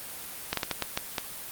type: slowing click train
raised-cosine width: 0.2 ms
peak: -9 dBFS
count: 7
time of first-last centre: 0.53-1.182 s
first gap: 43 ms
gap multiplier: 1.37
effects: white hiss -40 dBFS RMS until 1.51 s + Opus 32 kbps